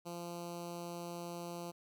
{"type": "tone with notch filter", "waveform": "10% pulse", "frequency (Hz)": 172.5, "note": "F3", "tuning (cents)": -21, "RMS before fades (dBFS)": -44, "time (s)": [0.05, 1.72], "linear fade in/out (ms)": 20, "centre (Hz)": 1900, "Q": 0.86, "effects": []}